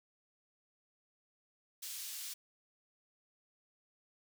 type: high-pass noise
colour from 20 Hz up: pink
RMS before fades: -44 dBFS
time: 1.82-2.34 s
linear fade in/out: 10 ms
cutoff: 4200 Hz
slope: 12 dB/octave
effects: none